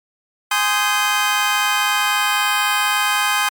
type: chord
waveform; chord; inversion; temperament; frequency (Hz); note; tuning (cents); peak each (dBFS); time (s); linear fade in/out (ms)
25% pulse; Ab major seventh; none; just; 830.6 / 1038.3 / 1245.9 / 1557.4; Ab5 / C6 / Eb6 / G6; 0 / -14 / +2 / -12; -18; 0.51-3.49; 5
effects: MP3 96 kbps